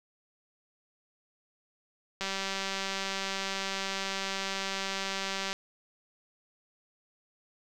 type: click train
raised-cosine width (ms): 0.2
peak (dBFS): -16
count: 645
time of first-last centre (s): 2.21-5.53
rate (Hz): 194
effects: none